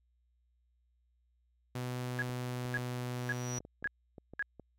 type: tone with pitch glide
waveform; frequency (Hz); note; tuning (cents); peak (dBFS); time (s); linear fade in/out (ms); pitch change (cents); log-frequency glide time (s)
sawtooth; 124.8 to 123.79; B2 to B2; +19 to +4; -32; 1.75-3.59; 5; -15; 1.9-3.24
type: tone bursts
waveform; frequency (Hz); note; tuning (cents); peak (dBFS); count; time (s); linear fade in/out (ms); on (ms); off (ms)
sine; 1661.2; G#6; 0; -31; 5; 2.19-4.425; 0; 31; 520
type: clicks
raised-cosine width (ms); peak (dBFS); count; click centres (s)
2; -35; 10; 2.295 / 2.653 / 2.783 / 3.605 / 3.651 / 3.826 / 3.857 / 4.182 / 4.336 / 4.597
type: tone with exponential growth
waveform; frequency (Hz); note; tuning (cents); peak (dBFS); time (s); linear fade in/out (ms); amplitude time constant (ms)
sine; 5820; F#8; -29; -37; 3.03-3.59; 5; 120
effects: added 60 Hz sine -70 dBFS peak until 4.78 s